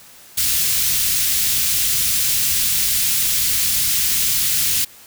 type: band-stop noise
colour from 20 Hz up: white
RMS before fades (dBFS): -18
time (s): 0.37-4.85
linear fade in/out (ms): 10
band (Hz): 150 to 2600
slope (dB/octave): 12
effects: white hiss -44 dBFS RMS until 5.06 s